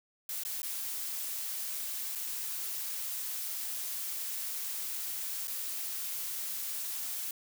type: noise with dropouts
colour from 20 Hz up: blue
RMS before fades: -37 dBFS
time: 0.29-7.31 s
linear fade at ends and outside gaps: 2 ms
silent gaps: 0.436-0.45 / 0.619-0.63 / 2.152-2.156 / 5.473-5.479 s
effects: none